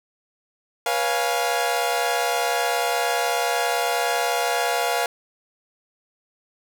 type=chord; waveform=sawtooth; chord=C# dominant seventh; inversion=third; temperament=equal with one note detuned; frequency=484.6 / 554.4 / 698.5 / 830.6 Hz; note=B4 / C#5 / E#5 / G#5; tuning=-33 / 0 / 0 / 0 cents; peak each=-23 / -26 / -20 / -23 dBFS; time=0.86-5.06 s; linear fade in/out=2 ms; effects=none